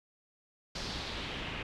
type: noise with low-pass filter sweep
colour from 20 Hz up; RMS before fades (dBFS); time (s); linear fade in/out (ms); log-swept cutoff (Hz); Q
pink; -39; 0.75-1.63; 5; 5100 to 2600; 2.5
effects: none